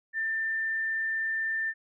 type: tone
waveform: sine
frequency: 1788 Hz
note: A6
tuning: 27 cents sharp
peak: -27 dBFS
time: 0.13-1.74 s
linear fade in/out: 50 ms
effects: none